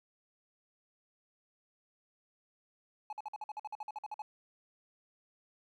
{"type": "tone bursts", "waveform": "triangle", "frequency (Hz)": 850, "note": "G#5", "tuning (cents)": 40, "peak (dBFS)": -36, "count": 15, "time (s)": [3.1, 4.22], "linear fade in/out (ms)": 2, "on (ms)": 28, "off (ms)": 50, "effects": []}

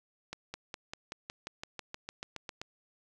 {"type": "accelerating click train", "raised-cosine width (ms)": 0.2, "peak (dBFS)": -22, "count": 15, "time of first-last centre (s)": [0.33, 2.615], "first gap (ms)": 210, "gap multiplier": 0.96, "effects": []}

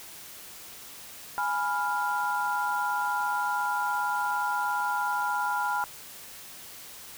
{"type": "chord", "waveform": "sine", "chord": "F diminished", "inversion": "first", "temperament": "equal", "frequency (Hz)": [830.6, 987.8, 1396.9], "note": ["Ab5", "Cb6", "F6"], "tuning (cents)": [0, 0, 0], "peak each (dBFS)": -30, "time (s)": [1.38, 5.84], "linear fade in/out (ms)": 0, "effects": ["white hiss -45 dBFS RMS until 7.17 s"]}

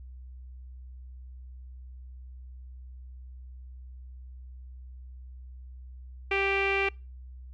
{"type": "tone with low-pass filter", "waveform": "sawtooth", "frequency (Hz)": 392.4, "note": "G4", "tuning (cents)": 2, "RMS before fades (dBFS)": -27, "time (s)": [6.31, 6.89], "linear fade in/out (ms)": 5, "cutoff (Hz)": 2500, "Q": 8.3, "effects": ["noise-tail reverb RT60 0.3 s tail -26 dB re dry", "added 63 Hz sine -42 dBFS peak until 7.53 s"]}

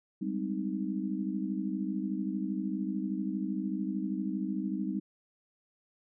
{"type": "chord", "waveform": "sine", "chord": "Ab major seventh", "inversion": "third", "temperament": "just", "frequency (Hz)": [194.67, 207.7, 259.6, 311.5], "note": ["G3", "Ab3", "C4", "Eb4"], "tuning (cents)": [-12, 0, -13, 2], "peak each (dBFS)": [-34, -39, -37, -36], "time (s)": [0.21, 5], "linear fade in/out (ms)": 10, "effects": []}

